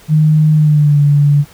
sine tone with pitch glide, 154.2 to 144.71 Hz, D#3 to D3, -15 to -25 cents, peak -6 dBFS, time 0.08-1.45 s, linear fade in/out 50 ms, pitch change -110 cents, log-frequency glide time 0.54-1 s, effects pink hiss -42 dBFS RMS until 1.53 s

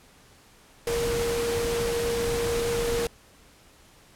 sine tone in noise, 469.3 Hz, A#4, 12 cents sharp, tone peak -25 dBFS, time 0.87-3.07 s, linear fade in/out 2 ms, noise pink, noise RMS -31 dBFS, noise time 0.87-3.07 s, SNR +3 dB, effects pink hiss -55 dBFS RMS until 4.15 s + low-pass 12000 Hz 12 dB/octave

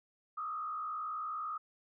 sine tone with frequency modulation, 1244.5 Hz, D#6, in tune, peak -36 dBFS, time 0.37-1.58 s, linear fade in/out 10 ms, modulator 59.1 Hz, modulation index 0.81, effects none

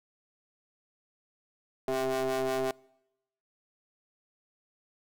35% pulse ring-modulated tone, 130.81 Hz, C3, in tune, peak -23 dBFS, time 1.88-2.71 s, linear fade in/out 2 ms, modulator 526 Hz, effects noise-tail reverb RT60 0.9 s tail -26 dB re dry

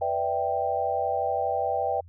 sine chord, E minor seventh, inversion second, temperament equal, 493.9 / 587.3 / 659.3 / 784 Hz, B4 / D5 / E5 / G5, 0 / 0 / 0 / 0 cents, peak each -31 / -31 / -30 / -27 dBFS, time 0.01-2.01 s, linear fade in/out 10 ms, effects added 86 Hz sine -46 dBFS peak until 2.08 s

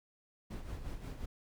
brown noise with tremolo, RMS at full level -40 dBFS, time 0.5-1.26 s, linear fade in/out 10 ms, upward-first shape sine, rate 5.6 Hz, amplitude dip 55%, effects none

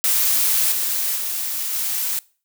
blue noise with level steps, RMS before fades -18 / -22 / -25 / -23 dBFS, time 0.04-2.19 s, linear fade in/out 0 ms, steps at 0.72 / 1.16 / 1.73 s, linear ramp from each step 2 ms, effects noise-tail reverb RT60 0.4 s tail -23 dB re dry

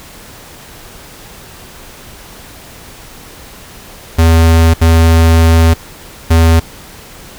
square tone bursts at uneven times, 82.1 Hz, E2, 6 cents flat, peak -5 dBFS, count 3, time 4.18-4.74 / 4.81-5.74 / 6.3-6.6 s, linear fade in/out 10 ms, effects pink hiss -34 dBFS RMS until 7.38 s

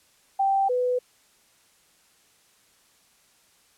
sine tone pair in turn, 782 / 497.6 Hz, G5 / B4, -4 / +13 cents, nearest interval minor sixth, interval 783 cents, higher first, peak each -19 / -21 dBFS, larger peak first, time 0.39-0.69 / 0.69-0.99 s, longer neither, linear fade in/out 10 ms, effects white hiss -61 dBFS RMS until 3.77 s + low-pass 11000 Hz 12 dB/octave

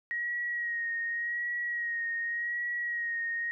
sine tone with vibrato, 1889 Hz, A#6, 22 cents sharp, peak -30 dBFS, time 0.11-3.51 s, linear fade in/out 0 ms, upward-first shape sine, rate 0.87 Hz, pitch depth 31 cents each way, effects none

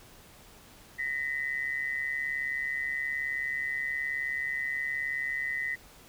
sine tone pair together, 1861.1 / 2000 Hz, A#6 / B6, -3 / +21 cents, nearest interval minor second, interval 124 cents, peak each -33 / -32 dBFS, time 0.98-5.76 s, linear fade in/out 20 ms, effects pink hiss -54 dBFS RMS until 6.08 s

